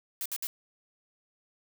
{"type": "noise bursts", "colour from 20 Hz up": "blue", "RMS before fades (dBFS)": -34, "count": 3, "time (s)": [0.21, 0.47], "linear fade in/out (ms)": 0, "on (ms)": 46, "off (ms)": 61, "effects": []}